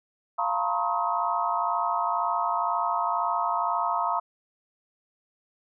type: tone cluster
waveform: sine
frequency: 694 / 904 / 966 / 1079 / 1269 Hz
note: F5 / A5 / B5 / C#6 / D#6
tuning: -11 / +47 / -39 / -47 / +34 cents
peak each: -30 dBFS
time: 0.38-4.2 s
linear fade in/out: 10 ms
effects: none